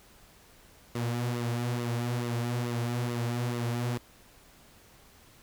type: tone with flanger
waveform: sawtooth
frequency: 120 Hz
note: B2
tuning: 49 cents flat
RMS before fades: -31 dBFS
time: 0.95-3.98 s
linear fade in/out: 5 ms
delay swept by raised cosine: 1.2 to 6.5 ms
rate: 2.3 Hz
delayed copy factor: -0.6
effects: pink hiss -57 dBFS RMS until 5.42 s